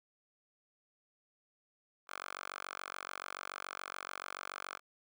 5% pulse tone with high-pass filter, 47 Hz, F#1, 28 cents sharp, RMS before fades -45 dBFS, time 2.07-4.8 s, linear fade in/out 50 ms, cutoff 1100 Hz, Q 2.4, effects none

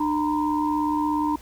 sine tone cluster, 301.1 / 933 / 1010 Hz, D4 / A#5 / B5, +43 / +1 / +39 cents, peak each -23 / -25 / -30 dBFS, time 0-1.36 s, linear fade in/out 5 ms, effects added 60 Hz sine -45 dBFS peak until 1.41 s + pink hiss -49 dBFS RMS until 1.41 s

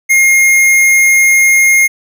square tone, 2136 Hz, C7, 35 cents sharp, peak -6 dBFS, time 0.09-1.88 s, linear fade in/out 20 ms, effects none

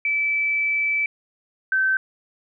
sine tone pair in turn, 2312 / 1543.1 Hz, D7 / G6, -28 / -28 cents, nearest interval perfect fifth, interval 700 cents, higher first, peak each -19 / -17 dBFS, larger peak second, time 0.05-1.06 / 1.72-1.97 s, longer first, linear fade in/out 2 ms, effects none

